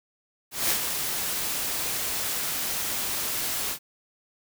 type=noise with ADSR envelope; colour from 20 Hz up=white; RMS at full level=-23 dBFS; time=0.51-3.79 s; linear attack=190 ms; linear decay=84 ms; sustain=-6 dB; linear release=83 ms; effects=none